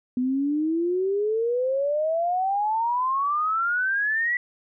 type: exponential sweep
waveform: sine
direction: up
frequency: 246.9 to 1974 Hz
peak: -21 dBFS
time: 0.17-4.37 s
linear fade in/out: 2 ms
effects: none